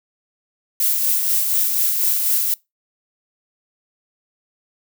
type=noise with tremolo; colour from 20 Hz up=violet; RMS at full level=-17 dBFS; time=0.8-2.54 s; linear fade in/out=2 ms; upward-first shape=sine; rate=4.1 Hz; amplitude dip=35%; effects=noise-tail reverb RT60 0.2 s tail -24 dB re dry